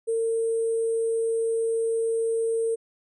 sine tone with sample-and-hold, 454.4 Hz, A#4, 44 cents flat, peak -22 dBFS, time 0.07-2.76 s, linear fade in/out 20 ms, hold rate 8820 Hz, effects resampled to 24000 Hz

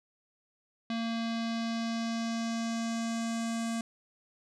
square tone with low-pass filter sweep, 228.9 Hz, A#3, 31 cents flat, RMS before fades -33 dBFS, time 0.9-3.81 s, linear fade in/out 2 ms, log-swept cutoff 4000 to 8400 Hz, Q 2.2, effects none

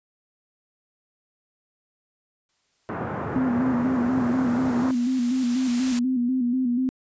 white noise with exponential growth, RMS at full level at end -31 dBFS, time 2.49-5.99 s, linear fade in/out 1 ms, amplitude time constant 760 ms
pink band-pass noise, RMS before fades -30 dBFS, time 2.89-4.91 s, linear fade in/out 0 ms, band 100 to 1500 Hz, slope 24 dB/octave
sine tone with vibrato, 250 Hz, B3, 21 cents sharp, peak -20 dBFS, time 3.36-6.89 s, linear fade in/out 0 ms, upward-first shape square, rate 4.1 Hz, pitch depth 61 cents each way
effects resampled to 16000 Hz

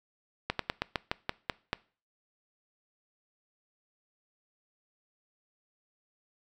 slowing click train, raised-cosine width 0.3 ms, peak -12 dBFS, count 9, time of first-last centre 0.5-1.731 s, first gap 93 ms, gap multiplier 1.14, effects noise-tail reverb RT60 0.4 s tail -22 dB re dry

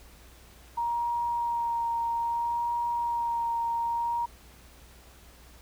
sine tone with vibrato, 939 Hz, A#5, 12 cents sharp, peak -26 dBFS, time 0.77-4.26 s, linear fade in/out 10 ms, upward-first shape sine, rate 0.61 Hz, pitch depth 15 cents each way, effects added 60 Hz sine -53 dBFS peak until 5.61 s + pink hiss -55 dBFS RMS until 5.61 s

